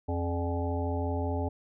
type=harmonic tone with a mistuned harmonic; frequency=85 Hz; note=F2; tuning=46 cents flat; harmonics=1 / 3 / 5 / 7 / 9 / 10; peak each=-30 / -35 / -37 / -38 / -40 / -40 dBFS; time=0.08-1.49 s; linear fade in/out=10 ms; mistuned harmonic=3; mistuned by=+87 cents; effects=none